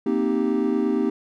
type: chord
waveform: triangle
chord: C minor seventh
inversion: third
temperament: equal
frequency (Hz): 233.1 / 261.6 / 311.1 / 392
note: Bb3 / C4 / Eb4 / G4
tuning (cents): 0 / 0 / 0 / 0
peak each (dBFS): -23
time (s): 0.06-1.1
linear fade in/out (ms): 5
effects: none